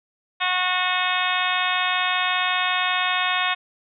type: harmonic tone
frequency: 365.1 Hz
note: F#4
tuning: 23 cents flat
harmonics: 2 / 3 / 4 / 5 / 6 / 7 / 8 / 9 / 10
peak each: -28 / -26 / -29 / -28 / -29 / -27 / -34 / -31 / -29 dBFS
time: 0.4-3.55 s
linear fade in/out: 20 ms
effects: none